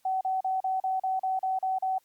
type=tone bursts; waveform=sine; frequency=757 Hz; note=F#5; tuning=39 cents sharp; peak=-25 dBFS; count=10; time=0.05-1.983 s; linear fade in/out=5 ms; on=160 ms; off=37 ms; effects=white hiss -69 dBFS RMS until 2.04 s + Opus 48 kbps